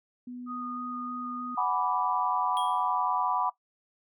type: tone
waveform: sine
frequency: 246.9 Hz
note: B3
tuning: in tune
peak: -37 dBFS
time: 0.27-1.55 s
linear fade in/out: 5 ms
type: tone with vibrato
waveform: sine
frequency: 1235 Hz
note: D#6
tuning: 13 cents flat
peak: -35 dBFS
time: 0.46-1.65 s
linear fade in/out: 50 ms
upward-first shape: square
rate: 3.2 Hz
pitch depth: 10 cents each way
type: chord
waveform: sine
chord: G# half-diminished seventh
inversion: third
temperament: equal with one note detuned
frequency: 740 / 830.6 / 987.8 / 1168.6 Hz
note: F#5 / G#5 / B5 / D6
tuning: 0 / 0 / 0 / -9 cents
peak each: -31 / -35 / -29 / -31 dBFS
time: 1.57-3.5 s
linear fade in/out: 10 ms
type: tone with exponential decay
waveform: square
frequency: 3264 Hz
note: G#7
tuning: 31 cents flat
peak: -34 dBFS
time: 2.57-2.95 s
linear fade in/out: 0 ms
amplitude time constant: 81 ms
effects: noise-tail reverb RT60 0.1 s tail -17 dB re dry